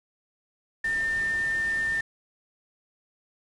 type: tone in noise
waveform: sine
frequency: 1802 Hz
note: A6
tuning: 41 cents sharp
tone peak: -24 dBFS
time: 0.84-2.01 s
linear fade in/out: 5 ms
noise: pink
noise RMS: -42 dBFS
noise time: 0.84-2.01 s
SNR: +15 dB
effects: resampled to 24000 Hz